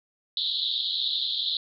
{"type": "band-pass noise", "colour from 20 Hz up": "pink", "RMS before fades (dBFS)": -28, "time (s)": [0.37, 1.57], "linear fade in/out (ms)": 2, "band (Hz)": [3400, 4200], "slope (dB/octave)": 96, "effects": []}